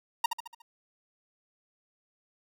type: tone with echo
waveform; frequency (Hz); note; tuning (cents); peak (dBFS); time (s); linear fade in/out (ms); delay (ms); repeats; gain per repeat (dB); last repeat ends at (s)
45% pulse; 932.3; A#5; 0; -22; 0.24-0.26; 5; 72; 5; -6; 0.62
effects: none